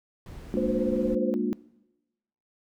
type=noise; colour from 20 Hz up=brown; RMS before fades=-41 dBFS; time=0.26-1.15 s; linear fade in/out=2 ms
type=chord; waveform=sine; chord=Bb dominant seventh; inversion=third; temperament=equal with one note detuned; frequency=207.7 / 233.1 / 293.7 / 357 Hz; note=Ab3 / Bb3 / D4 / F4; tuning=0 / 0 / 0 / +38 cents; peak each=-30 / -29 / -31 / -30 dBFS; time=0.54-1.53 s; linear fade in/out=0 ms
type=tone with tremolo; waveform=sine; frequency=516 Hz; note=C5; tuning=24 cents flat; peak=-24 dBFS; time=0.57-1.34 s; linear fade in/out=0 ms; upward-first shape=triangle; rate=17 Hz; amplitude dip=85%
effects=noise-tail reverb RT60 1.0 s tail -21 dB re dry